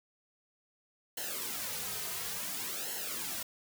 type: noise with flanger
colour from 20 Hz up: white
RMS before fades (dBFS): -38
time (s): 1.17-3.43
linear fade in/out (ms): 5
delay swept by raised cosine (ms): 0.83 to 3.63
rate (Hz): 0.57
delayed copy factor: -0.8
effects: none